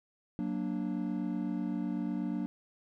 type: chord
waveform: triangle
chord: Gb augmented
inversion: none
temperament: equal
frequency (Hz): 185 / 233.1 / 293.7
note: Gb3 / Bb3 / D4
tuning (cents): 0 / 0 / 0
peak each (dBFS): -34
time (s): 0.39-2.46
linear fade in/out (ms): 0
effects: none